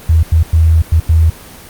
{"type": "tone bursts at uneven times", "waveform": "sine", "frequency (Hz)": 80.8, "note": "E2", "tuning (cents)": -34, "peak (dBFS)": -5, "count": 5, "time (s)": [[0.09, 0.23], [0.32, 0.43], [0.53, 0.82], [0.92, 1], [1.09, 1.3]], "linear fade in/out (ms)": 5, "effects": ["pink hiss -34 dBFS RMS until 1.69 s", "Opus 24 kbps"]}